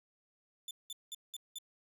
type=tone bursts; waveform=sawtooth; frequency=3520 Hz; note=A7; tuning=in tune; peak=-38 dBFS; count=5; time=0.68-1.585 s; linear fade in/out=2 ms; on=29 ms; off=190 ms; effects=none